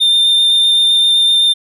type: tone with vibrato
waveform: triangle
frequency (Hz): 3607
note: A7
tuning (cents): +42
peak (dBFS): -7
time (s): 0-1.54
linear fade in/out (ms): 20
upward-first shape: square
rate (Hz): 7.8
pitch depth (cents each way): 8
effects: none